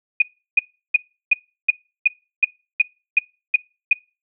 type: tone bursts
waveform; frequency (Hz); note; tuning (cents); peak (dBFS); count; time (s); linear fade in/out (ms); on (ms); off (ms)
sine; 2465; D#7; -17; -9; 11; 0.2-3.931; 5; 21; 350
effects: noise-tail reverb RT60 0.3 s tail -24 dB re dry